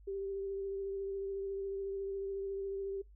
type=tone with vibrato; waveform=sine; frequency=392 Hz; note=G4; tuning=in tune; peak=-36 dBFS; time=0.07-3.02 s; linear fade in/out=10 ms; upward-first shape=triangle; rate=14 Hz; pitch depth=22 cents each way; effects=noise-tail reverb RT60 0.2 s tail -24 dB re dry + added 50 Hz sine -55 dBFS peak until 3.15 s